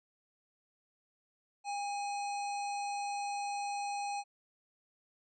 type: harmonic tone with a mistuned harmonic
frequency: 840 Hz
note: G#5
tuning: 19 cents sharp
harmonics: 1 / 3 / 5 / 7 / 9 / 10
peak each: -35 / -45 / -49 / -52 / -54 / -55 dBFS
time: 1.64-4.24 s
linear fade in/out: 50 ms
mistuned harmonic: 1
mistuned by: -65 cents
effects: none